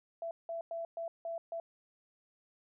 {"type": "tone bursts at uneven times", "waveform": "sine", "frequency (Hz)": 668, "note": "E5", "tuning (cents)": 23, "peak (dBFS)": -36, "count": 6, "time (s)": [[0.22, 0.31], [0.49, 0.61], [0.71, 0.85], [0.97, 1.08], [1.25, 1.38], [1.52, 1.6]], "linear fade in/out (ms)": 2, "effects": []}